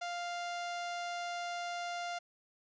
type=tone; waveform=sawtooth; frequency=698.5 Hz; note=F5; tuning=in tune; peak=-33 dBFS; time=0.01-2.19 s; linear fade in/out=10 ms; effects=resampled to 16000 Hz